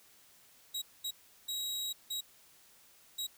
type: tone bursts at uneven times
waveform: sawtooth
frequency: 3833 Hz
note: A#7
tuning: 47 cents sharp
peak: -32 dBFS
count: 5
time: 0.74-0.82 / 1.04-1.11 / 1.48-1.93 / 2.1-2.21 / 3.18-3.27 s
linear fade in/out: 10 ms
effects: white hiss -62 dBFS RMS until 3.37 s